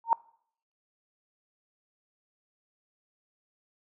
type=tone with exponential growth; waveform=sine; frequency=919 Hz; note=A#5; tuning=25 cents flat; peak=-14 dBFS; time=0.04-0.13 s; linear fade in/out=1 ms; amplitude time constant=18 ms; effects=noise-tail reverb RT60 0.6 s tail -24 dB re dry